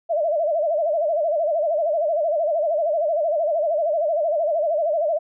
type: tone with vibrato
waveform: sine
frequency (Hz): 632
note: D#5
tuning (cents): +27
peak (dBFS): -18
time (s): 0.09-5.19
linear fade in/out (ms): 20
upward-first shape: sine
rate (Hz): 13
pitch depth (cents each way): 140
effects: none